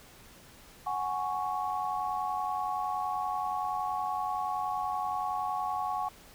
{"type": "chord", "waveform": "sine", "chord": "F# suspended second", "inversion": "none", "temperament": "equal", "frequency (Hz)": [740, 830.6, 1108.7], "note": ["F#5", "G#5", "C#6"], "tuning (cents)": [0, 0, 0], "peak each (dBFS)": -34, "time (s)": [0.86, 6.09], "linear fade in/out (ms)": 10, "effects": ["pink hiss -54 dBFS RMS until 6.34 s"]}